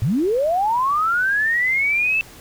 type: linear sweep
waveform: sine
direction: up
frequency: 94.3 to 2659 Hz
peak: -16 dBFS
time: 0.02-2.21 s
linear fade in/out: 0 ms
effects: pink hiss -43 dBFS RMS until 2.4 s